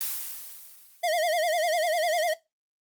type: noise with exponential decay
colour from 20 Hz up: blue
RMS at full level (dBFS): -28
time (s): 0.01-1.39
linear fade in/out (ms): 0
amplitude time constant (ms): 300
type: tone with vibrato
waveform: square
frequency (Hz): 660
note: E5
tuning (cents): +2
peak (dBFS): -24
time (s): 1.03-2.34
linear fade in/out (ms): 10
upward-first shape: sine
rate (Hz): 10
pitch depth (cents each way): 130
effects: noise-tail reverb RT60 0.2 s tail -18 dB re dry + Opus 24 kbps